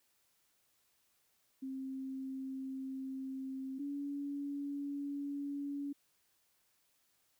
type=tone pair in turn; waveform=sine; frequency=265.5 / 283.6 Hz; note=C4 / C#4; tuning=+25 / +40 cents; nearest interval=minor second; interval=115 cents; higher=second; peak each=-39 / -37 dBFS; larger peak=second; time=1.62-3.79 / 3.79-5.93 s; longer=first; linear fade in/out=10 ms; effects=white hiss -75 dBFS RMS until 7.39 s